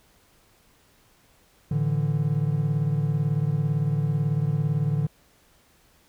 triangle chord, A suspended fourth, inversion none, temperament equal, 110 / 146.83 / 164.81 Hz, A2 / D3 / E3, 0 / 0 / 0 cents, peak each -27 / -21 / -27 dBFS, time 1.71-5.07 s, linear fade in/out 5 ms, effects pink hiss -60 dBFS RMS until 6.08 s

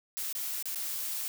blue noise with dropouts, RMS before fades -35 dBFS, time 0.17-1.28 s, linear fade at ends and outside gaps 0 ms, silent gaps 0.327-0.351 / 0.626-0.656 / 0.747-0.757 s, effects none

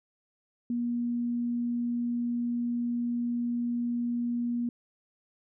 sine tone, 239.1 Hz, A#3, 44 cents sharp, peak -27 dBFS, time 0.7-4.69 s, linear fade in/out 2 ms, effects none

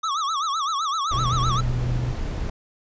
square tone with vibrato, 1205 Hz, D6, 44 cents sharp, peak -23 dBFS, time 0.03-1.61 s, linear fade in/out 10 ms, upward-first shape sine, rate 7.8 Hz, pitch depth 170 cents each way
brown noise, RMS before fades -27 dBFS, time 1.11-2.5 s, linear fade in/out 5 ms
sine tone, 123.47 Hz, B2, in tune, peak -23 dBFS, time 1.14-2.14 s, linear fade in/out 50 ms
effects resampled to 16000 Hz

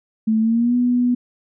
sine tone with pitch glide, 220 to 245.5 Hz, A3 to B3, 0 to -10 cents, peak -14 dBFS, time 0.27-1.15 s, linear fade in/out 10 ms, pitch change +190 cents, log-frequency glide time 0.4-0.75 s, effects none

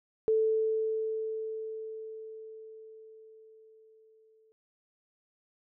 sine tone with exponential decay, 440 Hz, A4, in tune, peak -22 dBFS, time 0.28-4.52 s, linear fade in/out 0 ms, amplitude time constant 920 ms, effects none

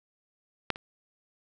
clicks, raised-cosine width 0.3 ms, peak -9 / -24 dBFS, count 2, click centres 0.703 / 0.759 s, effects none

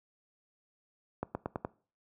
accelerating click train, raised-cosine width 1 ms, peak -19 dBFS, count 5, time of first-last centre 1.23-1.649 s, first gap 120 ms, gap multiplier 0.91, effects noise-tail reverb RT60 0.4 s tail -21 dB re dry + high-pass 80 Hz 12 dB/octave

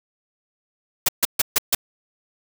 white noise bursts, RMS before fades -17 dBFS, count 5, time 1.06-1.75 s, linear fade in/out 5 ms, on 26 ms, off 140 ms, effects none

